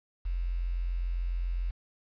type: tone with quantisation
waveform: sine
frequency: 43.65 Hz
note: F1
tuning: in tune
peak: -28 dBFS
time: 0.25-1.71 s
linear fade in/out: 10 ms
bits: 9
effects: resampled to 11025 Hz